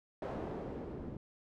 white noise with low-pass filter sweep, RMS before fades -42 dBFS, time 0.22-1.17 s, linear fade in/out 2 ms, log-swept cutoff 660 to 280 Hz, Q 1.1, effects none

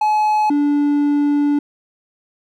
triangle tone pair in turn, 852 / 290 Hz, G#5 / D4, +44 / -22 cents, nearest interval octave + perfect fifth, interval 1866 cents, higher first, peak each -11 dBFS, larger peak neither, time 0.01-0.5 / 0.5-1.59 s, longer second, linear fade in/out 5 ms, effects none

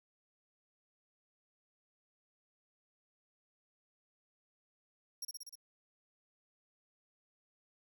25% pulse tone with echo, 5588 Hz, F8, in tune, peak -34 dBFS, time 5.22-5.25 s, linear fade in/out 5 ms, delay 61 ms, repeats 5, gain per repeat -2 dB, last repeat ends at 5.555 s, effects none

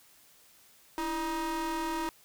40% pulse ring-modulated tone, 310.4 Hz, D#4, 4 cents flat, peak -27 dBFS, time 0.98-2.09 s, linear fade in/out 0 ms, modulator 641 Hz, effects white hiss -60 dBFS RMS until 2.24 s

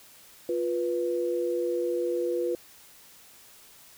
sine tone pair together, 350.4 / 490.8 Hz, F4 / B4, +6 / -11 cents, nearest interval tritone, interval 583 cents, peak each -28 dBFS, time 0.49-2.55 s, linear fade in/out 2 ms, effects white hiss -53 dBFS RMS until 3.97 s

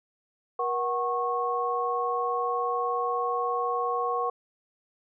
sine tone cluster, 478.3 / 744 / 1095 Hz, A#4 / F#5 / C#6, +44 / +9 / -22 cents, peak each -30 / -31 / -28 dBFS, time 0.59-4.3 s, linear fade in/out 5 ms, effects none

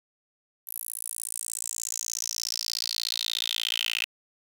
10% pulse tone with high-pass filter sweep, 56.7 Hz, A#1, 47 cents flat, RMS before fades -32 dBFS, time 0.67-4.05 s, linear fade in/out 5 ms, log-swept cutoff 12000 to 2700 Hz, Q 6.7, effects 9-bit

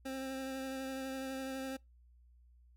25% pulse tone with vibrato, 265.3 Hz, C4, 24 cents sharp, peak -35 dBFS, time 0.05-1.77 s, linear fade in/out 10 ms, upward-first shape triangle, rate 12 Hz, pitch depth 19 cents each way, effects noise-tail reverb RT60 0.2 s tail -25 dB re dry + added 60 Hz sine -60 dBFS peak until 2.76 s

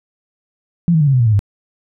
sine tone with pitch steps, 171.3 / 158.91 / 147.41 / 136.75 / 126.86 / 117.68 / 109.17 / 101.27 Hz, F3 / D#3 / D3 / C#3 / B2 / A#2 / A2 / G#2, -33 / +37 / +7 / -23 / +47 / +17 / -13 / -43 cents, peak -9 dBFS, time 0.88-1.392 s, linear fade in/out 0 ms, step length 64 ms, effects none

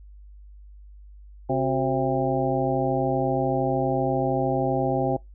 harmonic tone with a mistuned harmonic, 132.9 Hz, C3, 27 cents sharp, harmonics 1 / 2 / 3 / 4 / 5 / 6, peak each -28 / -28 / -28 / -28 / -28 / -28 dBFS, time 1.49-5.17 s, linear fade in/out 10 ms, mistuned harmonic 3, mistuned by -110 cents, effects noise-tail reverb RT60 0.2 s tail -25 dB re dry + added 50 Hz sine -43 dBFS peak until 5.34 s

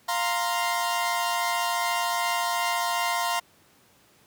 sawtooth chord, F suspended fourth, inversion none, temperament equal, 698.5 / 932.3 / 1046.5 Hz, F5 / Bb5 / C6, 0 / 0 / 0 cents, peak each -25 dBFS, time 0.08-3.4 s, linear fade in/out 10 ms, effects pink hiss -59 dBFS RMS until 4.26 s + high-pass 100 Hz 12 dB/octave

